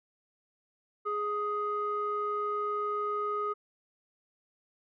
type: tone with low-pass filter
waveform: square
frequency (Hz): 416.4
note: G#4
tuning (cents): +5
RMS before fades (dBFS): -32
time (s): 1.05-3.54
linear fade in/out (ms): 20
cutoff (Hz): 1200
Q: 5.5
effects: none